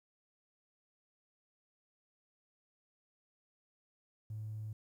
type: tone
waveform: triangle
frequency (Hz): 108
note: A2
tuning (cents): -32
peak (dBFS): -36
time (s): 4.3-4.73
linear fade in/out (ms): 5
effects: tanh soft clip ceiling -37 dBFS + 12-bit